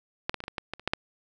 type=clicks; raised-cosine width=0.3 ms; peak=-10 / -15 / -22 / -19 / -19 / -15 / -17 / -29 / -10 / -8 dBFS; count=10; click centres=0.295 / 0.343 / 0.404 / 0.439 / 0.481 / 0.582 / 0.736 / 0.796 / 0.876 / 0.935 s; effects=none